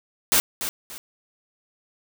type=noise with echo; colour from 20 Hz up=white; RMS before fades=-18 dBFS; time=0.32-0.4 s; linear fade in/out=0 ms; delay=290 ms; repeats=2; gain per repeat=-10 dB; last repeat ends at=0.98 s; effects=none